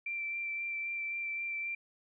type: tone with vibrato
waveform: sine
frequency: 2349 Hz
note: D7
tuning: in tune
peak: -34 dBFS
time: 0.06-1.75 s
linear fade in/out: 5 ms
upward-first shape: sine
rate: 3.8 Hz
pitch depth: 13 cents each way
effects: none